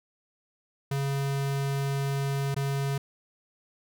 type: tone with dropouts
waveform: square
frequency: 138.59 Hz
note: C#3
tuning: in tune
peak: -27 dBFS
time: 0.91-2.98 s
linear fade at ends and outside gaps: 5 ms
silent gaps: 2.545-2.563 s
effects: none